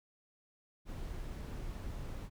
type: noise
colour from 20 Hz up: brown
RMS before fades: -42 dBFS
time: 0.85-2.3 s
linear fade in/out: 50 ms
effects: none